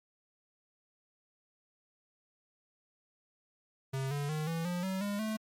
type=tone with pitch steps; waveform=square; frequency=134.1 / 143.72 / 154.04 / 165.1 / 176.95 / 189.65 / 203.3 / 217.8 Hz; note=C3 / D3 / D#3 / E3 / F3 / F#3 / G#3 / A3; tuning=+43 / -37 / -17 / +3 / +23 / +43 / -37 / -17 cents; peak=-33 dBFS; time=3.93-5.37 s; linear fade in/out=10 ms; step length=180 ms; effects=MP3 64 kbps